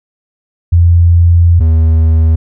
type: tone pair in turn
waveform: sine / triangle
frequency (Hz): 85.7 / 80.26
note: F2 / E2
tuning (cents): -32 / -46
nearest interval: minor second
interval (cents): 114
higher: first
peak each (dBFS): -3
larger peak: neither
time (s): 0.72-1.6 / 1.6-2.36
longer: first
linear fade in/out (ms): 10
effects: none